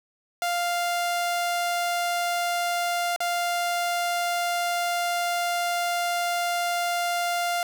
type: tone with dropouts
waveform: sawtooth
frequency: 698 Hz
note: F5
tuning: 1 cent flat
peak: -20 dBFS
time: 0.42-7.63 s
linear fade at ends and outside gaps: 1 ms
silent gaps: 3.162-3.204 s
effects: none